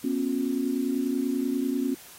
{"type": "tone cluster", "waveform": "sine", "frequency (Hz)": [243.1, 273.3, 359.6], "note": ["B3", "C#4", "F#4"], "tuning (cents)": [-27, -24, -49], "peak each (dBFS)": [-29, -26, -33], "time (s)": [0.04, 1.95], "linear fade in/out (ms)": 5, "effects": ["white hiss -48 dBFS RMS until 2.18 s", "AAC 48 kbps"]}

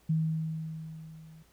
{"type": "tone with level ramp", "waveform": "sine", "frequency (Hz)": 159.2, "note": "D#3", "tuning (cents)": 40, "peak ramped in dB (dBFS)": [-23, -50], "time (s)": [0.09, 1.43], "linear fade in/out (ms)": 10, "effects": ["added 60 Hz sine -65 dBFS peak until 1.52 s", "pink hiss -65 dBFS RMS until 1.52 s"]}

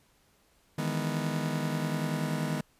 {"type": "chord", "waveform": "40% pulse", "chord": "E major seventh", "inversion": "third", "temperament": "just", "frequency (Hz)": [154.51, 164.81, 206, 247.2], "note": ["D#3", "E3", "G#3", "B3"], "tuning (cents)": [-12, 0, -14, 2], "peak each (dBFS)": [-31, -36, -36, -35], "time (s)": [0.78, 2.61], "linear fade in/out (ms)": 5, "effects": ["pink hiss -66 dBFS RMS until 2.79 s", "resampled to 32000 Hz"]}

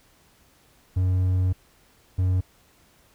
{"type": "tone pair in turn", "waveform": "triangle", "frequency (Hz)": [92.2, 92.2], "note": ["F#2", "F#2"], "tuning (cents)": [-6, -6], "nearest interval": "unison", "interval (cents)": 0, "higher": "neither", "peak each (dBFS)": [-17, -17], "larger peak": "neither", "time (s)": [[0.96, 1.53], [2.18, 2.41]], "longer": "first", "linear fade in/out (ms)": 10, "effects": ["pink hiss -59 dBFS RMS until 3.14 s"]}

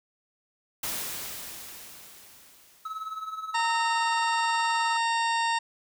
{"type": "noise with exponential decay", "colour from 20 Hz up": "white", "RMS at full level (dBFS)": -31, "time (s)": [0.83, 3.73], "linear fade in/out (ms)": 5, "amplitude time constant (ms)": 630}
{"type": "tone with tremolo", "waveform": "triangle", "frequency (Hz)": 1292, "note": "E6", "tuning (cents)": -35, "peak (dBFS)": -28, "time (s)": [2.85, 4.97], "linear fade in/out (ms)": 5, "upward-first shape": "triangle", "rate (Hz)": 19, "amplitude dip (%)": 75}
{"type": "harmonic tone", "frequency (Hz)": 921, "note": "A#5", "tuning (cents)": -21, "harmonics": [1, 2, 3, 4, 5, 6, 8, 9], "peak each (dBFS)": [-25, -31, -35, -37, -39, -41, -43, -44], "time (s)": [3.54, 5.59], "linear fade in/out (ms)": 10}
{"effects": []}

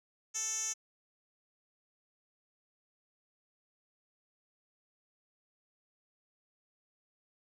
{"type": "tone with band-pass filter", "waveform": "10% pulse", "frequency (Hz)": 440, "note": "A4", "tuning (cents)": 0, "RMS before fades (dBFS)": -36, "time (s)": [0.34, 0.74], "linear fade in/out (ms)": 20, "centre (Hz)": 6400, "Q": 6.9, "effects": []}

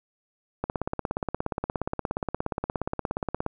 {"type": "click train", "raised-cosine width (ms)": 1, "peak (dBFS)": -13, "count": 49, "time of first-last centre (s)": [0.64, 3.464], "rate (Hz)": 17, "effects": []}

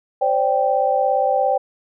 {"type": "chord", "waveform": "sine", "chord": "C suspended second", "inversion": "none", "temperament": "equal with one note detuned", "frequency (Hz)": [523.3, 580.6, 784], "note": ["C5", "D5", "G5"], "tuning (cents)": [0, -20, 0], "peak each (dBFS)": [-20, -21, -18], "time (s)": [0.21, 1.58], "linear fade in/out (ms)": 10, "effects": []}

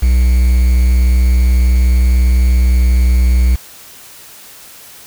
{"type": "tone with quantisation", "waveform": "triangle", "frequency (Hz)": 61.74, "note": "B1", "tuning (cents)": 0, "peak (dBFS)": -5, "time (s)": [0.02, 3.56], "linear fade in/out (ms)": 10, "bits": 5, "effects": ["white hiss -37 dBFS RMS until 5.06 s"]}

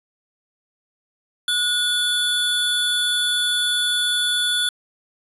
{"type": "tone pair together", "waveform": "square", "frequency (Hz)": [1456, 3455], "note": ["F#6", "A7"], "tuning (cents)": [-28, -32], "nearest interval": "octave + minor third", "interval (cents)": 1496, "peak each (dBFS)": [-25, -20], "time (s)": [1.48, 4.69], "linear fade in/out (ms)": 2, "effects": ["resampled to 32000 Hz"]}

